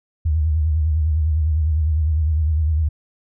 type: tone with vibrato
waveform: sine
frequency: 77.8 Hz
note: D#2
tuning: in tune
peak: -15 dBFS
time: 0.25-2.89 s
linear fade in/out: 10 ms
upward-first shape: sine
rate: 9.9 Hz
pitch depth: 93 cents each way
effects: none